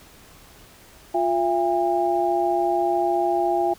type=tone cluster; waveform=sine; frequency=352.1 / 674 / 808 Hz; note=F4 / E5 / G#5; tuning=+14 / +38 / -48 cents; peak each=-23 dBFS; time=1.14-3.74 s; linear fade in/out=10 ms; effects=pink hiss -49 dBFS RMS until 3.78 s